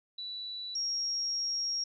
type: tone pair in turn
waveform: sine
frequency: 3951 / 5588 Hz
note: B7 / F8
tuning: 0 / 0 cents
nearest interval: tritone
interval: 600 cents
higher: second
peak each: -37 / -30 dBFS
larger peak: second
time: 0.18-0.75 / 0.75-1.84 s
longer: second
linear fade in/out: 5 ms
effects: none